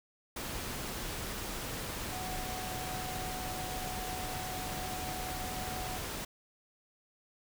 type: tone in noise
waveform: sine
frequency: 740 Hz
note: F#5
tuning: in tune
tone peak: -41 dBFS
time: 2.12-5.98 s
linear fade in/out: 5 ms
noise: pink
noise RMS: -39 dBFS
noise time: 0.36-6.25 s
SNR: -5 dB
effects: none